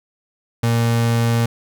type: tone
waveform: 35% pulse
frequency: 116.54 Hz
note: A#2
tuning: in tune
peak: -13 dBFS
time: 0.63-1.46 s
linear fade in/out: 5 ms
effects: none